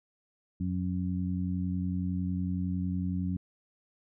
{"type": "harmonic tone", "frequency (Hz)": 90.9, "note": "F#2", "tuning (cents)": -30, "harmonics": [1, 2, 3], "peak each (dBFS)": [-33, -31, -37], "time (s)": [0.6, 3.37], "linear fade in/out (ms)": 5, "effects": []}